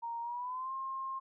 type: tone with pitch glide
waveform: sine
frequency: 932.3 to 1064.8 Hz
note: A#5 to C6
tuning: 0 to +30 cents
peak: -36 dBFS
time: 0.02-1.2 s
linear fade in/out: 20 ms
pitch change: +230 cents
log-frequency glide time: 0.21-0.73 s
effects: none